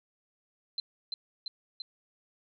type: tone with echo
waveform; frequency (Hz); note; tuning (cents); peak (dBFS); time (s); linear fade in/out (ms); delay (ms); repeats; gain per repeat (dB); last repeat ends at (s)
sine; 4093; C8; -39; -30; 0.78-0.8; 2; 340; 3; -2; 1.82
effects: none